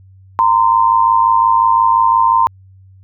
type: tone pair together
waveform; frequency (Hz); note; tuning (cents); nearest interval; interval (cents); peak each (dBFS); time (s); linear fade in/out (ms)
sine; 925 / 1030.7; A#5 / C6; -14 / -26; major second; 188; -11; 0.39-2.47; 0
effects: added 95 Hz sine -40 dBFS peak until 3.03 s